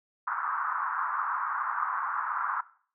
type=band-pass noise; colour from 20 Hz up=white; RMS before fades=-31 dBFS; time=0.27-2.61 s; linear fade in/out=5 ms; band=970 to 1400 Hz; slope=48 dB/octave; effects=noise-tail reverb RT60 0.5 s tail -19 dB re dry